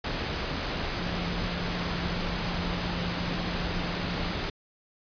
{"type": "tone in noise", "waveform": "sine", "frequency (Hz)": 174.61, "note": "F3", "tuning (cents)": 0, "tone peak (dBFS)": -34, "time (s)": [0.99, 4.32], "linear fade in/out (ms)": 5, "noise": "pink", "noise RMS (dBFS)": -31, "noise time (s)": [0.04, 4.5], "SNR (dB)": -6, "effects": ["resampled to 11025 Hz"]}